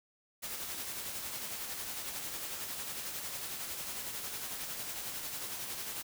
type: noise with tremolo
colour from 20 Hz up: white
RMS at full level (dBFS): -39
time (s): 0.42-6.03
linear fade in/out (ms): 20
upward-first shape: sine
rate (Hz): 11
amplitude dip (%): 35
effects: none